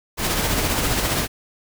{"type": "noise with tremolo", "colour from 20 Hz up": "pink", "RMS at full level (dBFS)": -20, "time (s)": [0.17, 1.28], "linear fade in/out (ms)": 50, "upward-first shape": "sine", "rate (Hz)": 15, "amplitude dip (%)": 35, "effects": []}